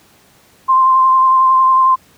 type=tone with vibrato; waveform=sine; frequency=1046.5 Hz; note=C6; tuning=in tune; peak=-7 dBFS; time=0.68-1.96 s; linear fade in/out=20 ms; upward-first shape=sine; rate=11 Hz; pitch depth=16 cents each way; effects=pink hiss -49 dBFS RMS until 2.17 s + high-pass 80 Hz 12 dB/octave